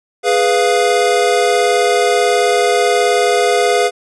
square chord, F diminished, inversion first, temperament equal, 415.3 / 493.9 / 698.5 Hz, Ab4 / Cb5 / F5, 0 / 0 / 0 cents, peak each -16 dBFS, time 0.23-3.91 s, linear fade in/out 50 ms, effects resampled to 24000 Hz

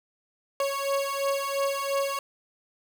30% pulse beating tone pair, 552 / 554.9 Hz, C#5 / C#5, -7 / +2 cents, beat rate 2.9 Hz, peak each -26 dBFS, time 0.6-2.19 s, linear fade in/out 2 ms, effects none

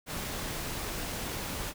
pink noise, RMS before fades -36 dBFS, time 0.06-1.74 s, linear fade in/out 50 ms, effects none

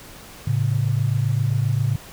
sine tone pair together, 110 / 137.55 Hz, A2 / C#3, 0 / -13 cents, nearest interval major third, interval 387 cents, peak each -20 / -21 dBFS, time 0.47-1.96 s, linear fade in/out 5 ms, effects pink hiss -42 dBFS RMS until 2.12 s

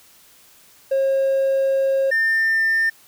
triangle tone pair in turn, 540 / 1799.6 Hz, C#5 / A6, -45 / +39 cents, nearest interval octave + major sixth, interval 2084 cents, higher second, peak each -13 dBFS, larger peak neither, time 0.91-2.11 / 2.11-2.9 s, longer first, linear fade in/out 10 ms, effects tanh soft clip ceiling -11 dBFS + white hiss -51 dBFS RMS until 3.07 s

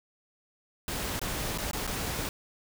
pink noise with dropouts, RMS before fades -33 dBFS, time 0.88-2.29 s, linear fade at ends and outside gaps 1 ms, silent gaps 1.194-1.215 / 1.577-1.584 / 1.712-1.732 / 1.868-1.875 s, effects none

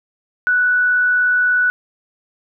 sine tone with frequency modulation, 1480 Hz, F#6, in tune, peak -12 dBFS, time 0.47-1.7 s, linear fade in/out 0 ms, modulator 56.6 Hz, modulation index 0.2, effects none

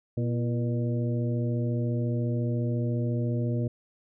harmonic tone with a mistuned harmonic, 120 Hz, B2, 49 cents flat, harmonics 1 / 2 / 3 / 4 / 5, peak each -26 / -32 / -36 / -38 / -40 dBFS, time 0.17-3.68 s, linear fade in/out 5 ms, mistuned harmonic 3, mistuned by -70 cents, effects none

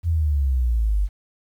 sine exponential sweep, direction down, 86.5 to 47.38 Hz, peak -17 dBFS, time 0.03-1.09 s, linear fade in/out 50 ms, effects 9-bit

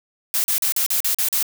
blue noise bursts, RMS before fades -20 dBFS, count 8, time 0.34-1.427 s, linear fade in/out 0 ms, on 100 ms, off 41 ms, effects none

